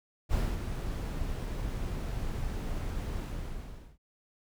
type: noise with ADSR envelope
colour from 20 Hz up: brown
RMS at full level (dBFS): -27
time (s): 0.29-3.98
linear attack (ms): 44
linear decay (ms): 240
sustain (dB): -7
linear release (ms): 810
effects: none